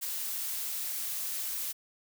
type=noise; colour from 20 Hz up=blue; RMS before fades=-35 dBFS; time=0.01-1.73 s; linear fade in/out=20 ms; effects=none